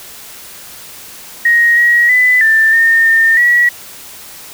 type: tone with pitch steps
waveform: sine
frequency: 1878 / 1902 / 1999 / 1779 / 1825 / 1814 / 1928 Hz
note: A#6 / A#6 / B6 / A6 / A#6 / A#6 / B6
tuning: +12 / +34 / +20 / +19 / -37 / -48 / -42 cents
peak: -6 dBFS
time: 1.45-3.69 s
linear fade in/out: 5 ms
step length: 320 ms
effects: white hiss -33 dBFS RMS until 4.53 s